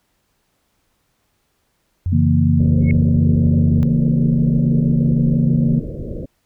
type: tone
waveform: sine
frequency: 89.7 Hz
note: F2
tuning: 47 cents sharp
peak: -16 dBFS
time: 2.06-3.83 s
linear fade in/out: 0 ms
type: chord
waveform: sine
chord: A# diminished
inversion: first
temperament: equal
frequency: 138.59 / 164.81 / 233.1 Hz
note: C#3 / E3 / A#3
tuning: 0 / 0 / 0 cents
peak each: -17 dBFS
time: 2.12-5.8 s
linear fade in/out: 10 ms
type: low-pass noise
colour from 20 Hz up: pink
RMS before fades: -27 dBFS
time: 2.59-6.26 s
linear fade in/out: 10 ms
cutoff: 590 Hz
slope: 96 dB/octave
type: tone with exponential growth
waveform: sine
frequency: 2186 Hz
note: C#7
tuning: 25 cents flat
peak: -21 dBFS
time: 2.81-2.91 s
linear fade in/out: 1 ms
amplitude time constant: 21 ms
effects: pink hiss -66 dBFS RMS until 6.45 s